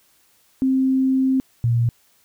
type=tone pair in turn; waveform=sine; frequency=263.4 / 117.98 Hz; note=C4 / A#2; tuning=+12 / +21 cents; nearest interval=octave + major second; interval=1391 cents; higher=first; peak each=-15 dBFS; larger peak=neither; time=0.62-1.4 / 1.64-1.89 s; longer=first; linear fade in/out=0 ms; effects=white hiss -59 dBFS RMS until 2.24 s